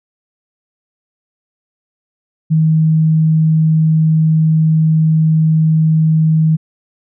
sine tone, 158.4 Hz, D#3, 31 cents sharp, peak -8 dBFS, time 2.5-6.57 s, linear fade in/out 20 ms, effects none

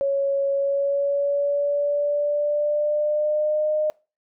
sine tone with pitch glide, 554.4 to 611.6 Hz, C#5 to D#5, 0 to -30 cents, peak -19 dBFS, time 0.01-3.9 s, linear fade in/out 0 ms, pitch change +170 cents, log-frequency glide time 0.51-3.72 s, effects noise-tail reverb RT60 0.3 s tail -24 dB re dry

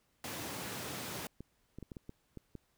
pink high-pass noise, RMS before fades -42 dBFS, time 0.24-1.27 s, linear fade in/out 2 ms, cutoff 100 Hz, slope 24 dB/octave
clicks, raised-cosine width 3 ms, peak -32 dBFS, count 8, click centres 1.406 / 1.786 / 1.827 / 1.918 / 1.968 / 2.094 / 2.373 / 2.553 s
effects pink hiss -75 dBFS RMS until 2.77 s

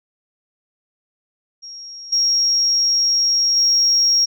sine tone with level steps, 5590 Hz, F8, 1 cent sharp, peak -32 / -13 / -11 dBFS, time 1.62-4.26 s, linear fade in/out 20 ms, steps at 2.12 / 3.56 s, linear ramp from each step 10 ms, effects tanh soft clip ceiling -8 dBFS

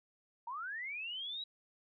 sine linear sweep, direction up, 898 to 3907 Hz, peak -39 dBFS, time 0.47-1.44 s, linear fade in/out 5 ms, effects none

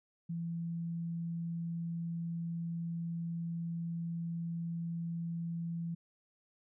sine tone, 168.1 Hz, E3, 34 cents sharp, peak -35 dBFS, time 0.29-5.95 s, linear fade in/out 10 ms, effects none

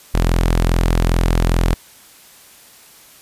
sawtooth tone, 42.44 Hz, F1, 49 cents flat, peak -9 dBFS, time 0.14-1.74 s, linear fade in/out 0 ms, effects white hiss -45 dBFS RMS until 3.21 s + resampled to 32000 Hz

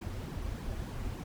brown noise with flanger, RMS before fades -38 dBFS, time 0.01-1.24 s, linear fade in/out 10 ms, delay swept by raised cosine 1.4 to 7 ms, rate 3.4 Hz, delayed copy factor -1, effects none

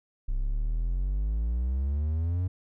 triangle exponential sweep, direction up, 31.97 to 93.1 Hz, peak -23 dBFS, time 0.28-2.48 s, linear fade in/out 10 ms, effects none

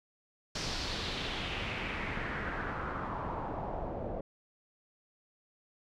pink noise with low-pass filter sweep, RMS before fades -37 dBFS, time 0.55-4.21 s, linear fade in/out 5 ms, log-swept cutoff 5400 to 590 Hz, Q 2.6, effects none

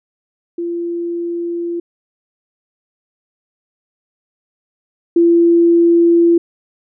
sine tone pair in turn, 342.6 / 339.8 Hz, F4 / F4, -33 / -47 cents, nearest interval unison, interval 14 cents, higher first, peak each -18 / -7 dBFS, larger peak second, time 0.58-1.8 / 5.16-6.38 s, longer neither, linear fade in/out 5 ms, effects none

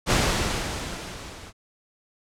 pink noise with level ramp, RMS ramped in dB -19 to -43 dBFS, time 0.06-1.53 s, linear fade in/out 50 ms, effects low-pass 8000 Hz 12 dB/octave

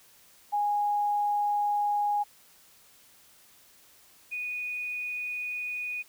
sine tone pair in turn, 825 / 2472 Hz, G#5 / D#7, -12 / -12 cents, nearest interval octave + perfect fifth, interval 1900 cents, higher second, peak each -24 / -31 dBFS, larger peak first, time 0.52-2.24 / 4.31-6.03 s, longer neither, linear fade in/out 20 ms, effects white hiss -58 dBFS RMS until 6.08 s

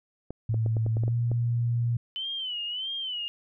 clicks, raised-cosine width 2 ms, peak -22 dBFS, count 9, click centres 0.306 / 0.543 / 0.662 / 0.768 / 0.864 / 0.969 / 1.036 / 1.08 / 1.316 s
sine tone with pitch glide, 111.8 to 118.45 Hz, A2 to A#2, +28 to +28 cents, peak -23 dBFS, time 0.49-1.97 s, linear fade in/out 5 ms, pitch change +100 cents, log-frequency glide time 0.98-1.15 s
sine tone with vibrato, 3022 Hz, F#7, 36 cents sharp, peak -30 dBFS, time 2.16-3.28 s, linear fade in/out 0 ms, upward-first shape sine, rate 1.6 Hz, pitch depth 110 cents each way
effects none

